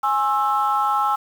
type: chord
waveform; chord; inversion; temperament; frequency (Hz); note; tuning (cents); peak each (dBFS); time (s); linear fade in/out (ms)
sine; Ab augmented; none; equal with one note detuned; 830.6 / 1072.2 / 1318.5; Ab5 / C6 / E6; 0 / +42 / 0; -20 / -23 / -20; 0.03-1.16; 10
effects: tanh soft clip ceiling -10 dBFS + 7-bit